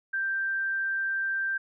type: tone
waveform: sine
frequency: 1573 Hz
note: G6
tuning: 6 cents sharp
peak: -26 dBFS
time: 0.13-1.58 s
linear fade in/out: 10 ms
effects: none